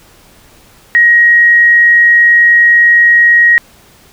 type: tone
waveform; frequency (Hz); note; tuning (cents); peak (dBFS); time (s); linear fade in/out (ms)
sine; 1889; A#6; +22; -3; 0.95-3.58; 0
effects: pink hiss -43 dBFS RMS until 4.12 s